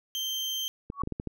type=tone; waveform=35% pulse; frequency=3137 Hz; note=G7; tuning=1 cent sharp; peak=-28 dBFS; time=0.15-0.68 s; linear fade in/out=0 ms
type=clicks; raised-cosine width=3 ms; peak=-20 dBFS; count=6; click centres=0.901 / 1.036 / 1.074 / 1.123 / 1.199 / 1.273 s
type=tone with exponential growth; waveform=sine; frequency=1122 Hz; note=C#6; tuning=21 cents sharp; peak=-25 dBFS; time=0.92-1.02 s; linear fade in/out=2 ms; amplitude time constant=21 ms
effects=none